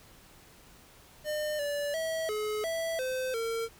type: tone with pitch steps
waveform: square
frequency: 605 / 579 / 647 / 425.7 / 658 / 515 / 456.2 Hz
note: D#5 / D5 / E5 / G#4 / E5 / C5 / A#4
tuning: -49 / -25 / -32 / +43 / -3 / -28 / -37 cents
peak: -31 dBFS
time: 1.24-3.69 s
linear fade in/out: 50 ms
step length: 350 ms
effects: pink hiss -56 dBFS RMS until 3.79 s